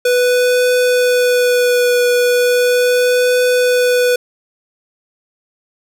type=tone with vibrato; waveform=square; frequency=493.4 Hz; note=B4; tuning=2 cents flat; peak=-11 dBFS; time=0.05-4.16 s; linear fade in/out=5 ms; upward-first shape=triangle; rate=0.37 Hz; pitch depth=16 cents each way; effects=none